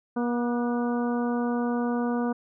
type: harmonic tone with a mistuned harmonic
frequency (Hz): 240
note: B3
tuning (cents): -49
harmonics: 1 / 2 / 3 / 4 / 5 / 6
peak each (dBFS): -25 / -31 / -35 / -37 / -39 / -41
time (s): 0.16-2.33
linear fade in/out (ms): 10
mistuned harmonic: 6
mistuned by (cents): +39
effects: none